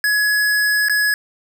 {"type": "tone with dropouts", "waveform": "square", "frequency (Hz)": 1686, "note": "G#6", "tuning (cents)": 26, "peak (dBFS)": -15, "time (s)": [0.04, 1.14], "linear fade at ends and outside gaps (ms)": 1, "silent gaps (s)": [0.885, 0.896], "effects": []}